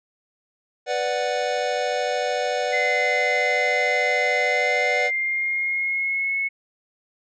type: chord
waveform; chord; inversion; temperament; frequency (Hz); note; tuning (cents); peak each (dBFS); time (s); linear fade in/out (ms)
square; B minor; none; equal; 493.9 / 587.3 / 740; B4 / D5 / F#5; 0 / 0 / 0; -27; 0.86-5.11; 50
type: tone with pitch glide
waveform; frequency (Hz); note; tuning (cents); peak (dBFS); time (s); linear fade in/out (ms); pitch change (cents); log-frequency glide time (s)
sine; 2058 to 2193; C7 to C#7; -29 to -19; -21; 2.72-6.49; 20; +110; 4.47-6.38
effects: resampled to 16000 Hz